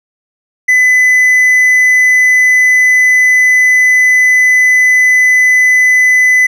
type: tone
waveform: triangle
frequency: 2007 Hz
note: B6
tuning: 27 cents sharp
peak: -3 dBFS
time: 0.68-6.47 s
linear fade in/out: 10 ms
effects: none